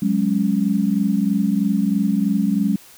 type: chord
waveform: sine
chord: F# suspended second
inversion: none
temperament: just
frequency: 185 / 208.1 / 277.5 Hz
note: F#3 / G#3 / C#4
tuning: 0 / +4 / +2 cents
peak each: -21 / -18 / -23 dBFS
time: 0.02-2.76 s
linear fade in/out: 5 ms
effects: white hiss -46 dBFS RMS until 2.97 s

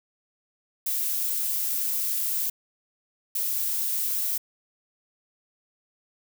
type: noise bursts at uneven times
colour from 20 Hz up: violet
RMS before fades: -27 dBFS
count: 2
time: 0.86-2.5 / 3.35-4.38 s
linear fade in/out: 5 ms
effects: none

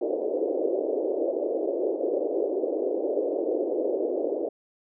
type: band-pass noise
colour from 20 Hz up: white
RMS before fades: -27 dBFS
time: 0.01-4.49 s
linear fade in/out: 5 ms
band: 320 to 570 Hz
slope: 48 dB/octave
effects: none

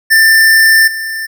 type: tone with level steps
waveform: square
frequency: 1784 Hz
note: A6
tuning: 23 cents sharp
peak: -5 / -18 dBFS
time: 0.1-1.27 s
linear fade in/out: 20 ms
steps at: 0.87 s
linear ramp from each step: 10 ms
effects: none

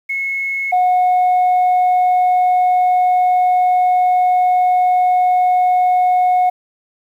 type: tone pair in turn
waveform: sine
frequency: 2184 / 728.8 Hz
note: C#7 / F#5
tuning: -26 / -26 cents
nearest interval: octave + perfect fifth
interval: 1900 cents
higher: first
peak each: -17 / -8 dBFS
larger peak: second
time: 0.09-0.72 / 0.72-6.5 s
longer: second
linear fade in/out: 10 ms
effects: tanh soft clip ceiling -9 dBFS + 8-bit

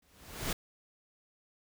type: noise with exponential growth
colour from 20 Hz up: pink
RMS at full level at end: -31 dBFS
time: 0.02-0.53 s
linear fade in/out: 5 ms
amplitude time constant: 110 ms
effects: none

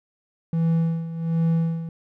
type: tone with tremolo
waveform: triangle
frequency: 164.81 Hz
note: E3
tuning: in tune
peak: -15 dBFS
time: 0.53-1.89 s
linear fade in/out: 2 ms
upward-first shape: sine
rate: 1.3 Hz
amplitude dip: 75%
effects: none

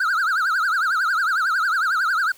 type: tone with vibrato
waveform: triangle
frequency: 1424 Hz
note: F6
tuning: 33 cents sharp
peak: -16 dBFS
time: 0-2.32 s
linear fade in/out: 5 ms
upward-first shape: triangle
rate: 11 Hz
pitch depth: 240 cents each way
effects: white hiss -50 dBFS RMS until 2.37 s

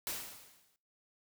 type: noise with exponential decay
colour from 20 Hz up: white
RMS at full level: -36 dBFS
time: 0.07-0.76 s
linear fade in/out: 0 ms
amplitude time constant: 150 ms
effects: noise-tail reverb RT60 0.4 s tail -21 dB re dry

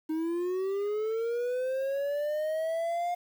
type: linear sweep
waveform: triangle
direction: up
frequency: 310 to 710 Hz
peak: -26 dBFS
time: 0.09-3.15 s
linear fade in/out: 10 ms
effects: 9-bit

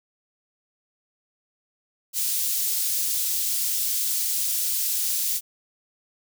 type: high-pass noise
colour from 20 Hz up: white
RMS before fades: -25 dBFS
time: 2.13-5.41 s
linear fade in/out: 50 ms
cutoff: 4800 Hz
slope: 12 dB/octave
effects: none

